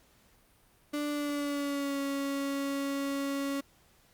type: tone with pitch glide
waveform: 35% pulse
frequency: 293.7 to 277.9 Hz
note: D4 to C#4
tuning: 0 to +4 cents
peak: -29 dBFS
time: 0.93-3.61 s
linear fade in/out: 10 ms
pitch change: -96 cents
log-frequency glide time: 1.1-2 s
effects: pink hiss -64 dBFS RMS until 4.13 s + Opus 48 kbps